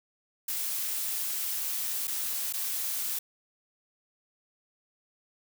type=noise with dropouts; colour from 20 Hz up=blue; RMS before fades=-32 dBFS; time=0.48-3.19 s; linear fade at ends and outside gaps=5 ms; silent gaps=2.073-2.078 / 2.527-2.536 s; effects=none